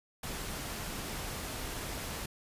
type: noise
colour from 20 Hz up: pink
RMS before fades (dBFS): -39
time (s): 0.23-2.26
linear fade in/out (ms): 5
effects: resampled to 32000 Hz